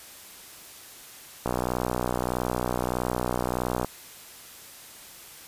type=click train; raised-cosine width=1 ms; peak=-12 dBFS; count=148; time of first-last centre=1.46-3.846 s; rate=61.6 Hz; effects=white hiss -46 dBFS RMS until 5.47 s + resampled to 32000 Hz